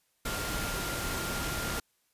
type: tone in noise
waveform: sine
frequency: 1396.9 Hz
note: F6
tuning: in tune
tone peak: -39 dBFS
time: 0.25-1.8 s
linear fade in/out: 5 ms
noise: pink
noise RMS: -34 dBFS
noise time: 0.25-1.8 s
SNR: -8 dB
effects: white hiss -73 dBFS RMS until 2.13 s + resampled to 32000 Hz